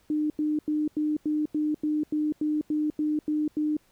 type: tone bursts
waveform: sine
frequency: 303.1 Hz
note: D#4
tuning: 45 cents flat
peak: -23 dBFS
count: 13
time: 0.1-3.768 s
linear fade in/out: 2 ms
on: 200 ms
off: 89 ms
effects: pink hiss -64 dBFS RMS until 3.91 s